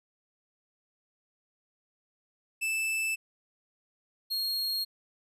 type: tone pair in turn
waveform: 45% pulse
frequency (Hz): 2637 / 4266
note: E7 / C8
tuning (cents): 0 / +33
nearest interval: minor sixth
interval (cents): 833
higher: second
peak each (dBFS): -28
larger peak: neither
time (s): 2.61-3.16 / 4.3-4.85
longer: neither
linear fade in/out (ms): 20
effects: resampled to 32000 Hz